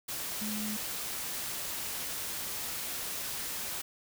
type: tone in noise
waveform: sine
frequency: 212.6 Hz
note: G#3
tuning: 41 cents sharp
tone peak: -35 dBFS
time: 0.41-0.77 s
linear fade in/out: 10 ms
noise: white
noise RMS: -37 dBFS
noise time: 0.08-3.82 s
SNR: -1 dB
effects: none